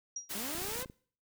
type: tone with exponential decay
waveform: sine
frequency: 5720 Hz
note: F8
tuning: 41 cents sharp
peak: -33 dBFS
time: 0.16-0.31 s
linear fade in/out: 5 ms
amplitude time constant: 32 ms
type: noise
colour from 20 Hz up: white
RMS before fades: -39 dBFS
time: 0.29-0.84 s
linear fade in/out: 20 ms
type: linear sweep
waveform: sawtooth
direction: up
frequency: 190.5 to 527 Hz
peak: -37 dBFS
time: 0.35-0.85 s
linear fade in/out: 2 ms
type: clicks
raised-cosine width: 3 ms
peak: -35 dBFS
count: 11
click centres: 0.551 / 0.583 / 0.619 / 0.651 / 0.685 / 0.718 / 0.758 / 0.792 / 0.826 / 0.859 / 0.899 s
effects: noise-tail reverb RT60 0.5 s tail -24 dB re dry